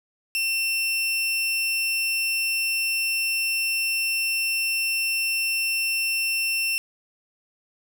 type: tone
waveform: sawtooth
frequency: 2700 Hz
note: E7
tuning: 41 cents sharp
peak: -19 dBFS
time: 0.35-6.78 s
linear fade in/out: 0 ms
effects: none